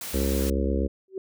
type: noise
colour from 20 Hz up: white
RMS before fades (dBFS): -35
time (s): 0.01-0.5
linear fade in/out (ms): 2
type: harmonic tone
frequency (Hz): 68.2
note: C#2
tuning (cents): -28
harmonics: 1 / 3 / 4 / 5 / 6 / 7 / 8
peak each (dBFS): -25 / -30 / -31 / -32 / -33 / -33 / -34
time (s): 0.13-0.88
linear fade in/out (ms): 20
type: tone with exponential growth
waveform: sine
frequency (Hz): 381.3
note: G4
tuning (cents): -48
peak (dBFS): -25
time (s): 1.08-1.18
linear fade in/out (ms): 2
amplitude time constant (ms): 21
effects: none